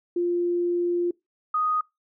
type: tone pair in turn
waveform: sine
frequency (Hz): 349.2 / 1244.4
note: F4 / D#6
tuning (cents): 0 / 0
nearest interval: octave + minor seventh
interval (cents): 2200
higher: second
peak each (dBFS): -21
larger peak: neither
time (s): 0.16-1.11 / 1.54-1.81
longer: first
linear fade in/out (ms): 5
effects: noise-tail reverb RT60 0.2 s tail -24 dB re dry